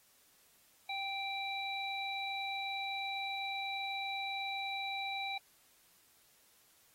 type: harmonic tone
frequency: 784 Hz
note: G5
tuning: in tune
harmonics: 1 / 3 / 5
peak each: -40 / -40 / -42 dBFS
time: 0.89-5.38 s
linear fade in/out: 5 ms
effects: white hiss -67 dBFS RMS until 6.94 s + AAC 48 kbps